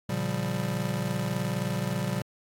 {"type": "chord", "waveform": "square", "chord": "G half-diminished seventh", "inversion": "first", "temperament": "just", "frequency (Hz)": [117.6, 141.12, 176.4, 196], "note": ["Bb2", "Db3", "F3", "G3"], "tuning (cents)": [16, 31, 18, 0], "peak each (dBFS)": -34, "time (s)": [0.09, 2.22], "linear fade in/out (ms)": 5, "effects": ["AAC 64 kbps"]}